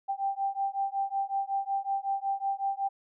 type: beating tone pair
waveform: sine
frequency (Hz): 784 / 789.4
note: G5 / G5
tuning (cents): 0 / +12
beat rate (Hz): 5.4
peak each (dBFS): -31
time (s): 0.08-2.89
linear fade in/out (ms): 20
effects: none